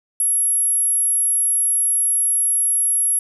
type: tone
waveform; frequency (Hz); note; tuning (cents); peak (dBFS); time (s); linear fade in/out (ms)
sine; 11210; F9; +5; -15; 0.2-3.19; 2
effects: none